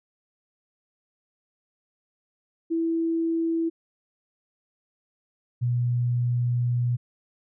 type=tone pair in turn; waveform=sine; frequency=329.6 / 121.62 Hz; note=E4 / B2; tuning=0 / -26 cents; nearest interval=octave + perfect fourth; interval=1726 cents; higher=first; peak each=-22 / -21 dBFS; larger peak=second; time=2.7-3.7 / 5.61-6.97 s; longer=second; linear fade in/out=20 ms; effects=none